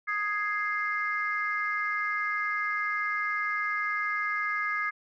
sine chord, Ab major, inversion second, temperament equal, 1244.5 / 1661.2 / 2093 Hz, Eb6 / Ab6 / C7, 0 / 0 / 0 cents, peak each -31 dBFS, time 0.07-4.91 s, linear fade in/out 20 ms, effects tanh soft clip ceiling -18 dBFS

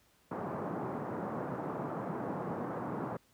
pink band-pass noise, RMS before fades -38 dBFS, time 0.31-3.17 s, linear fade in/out 5 ms, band 140 to 1200 Hz, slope 24 dB/octave, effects pink hiss -68 dBFS RMS until 3.33 s + high-pass 60 Hz 12 dB/octave

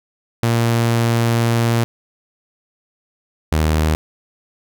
sawtooth tone pair in turn, 116.54 / 78.03 Hz, A#2 / D#2, 0 / +6 cents, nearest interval perfect fifth, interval 694 cents, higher first, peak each -10 dBFS, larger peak neither, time 0.43-1.84 / 3.52-3.95 s, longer first, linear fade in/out 0 ms, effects none

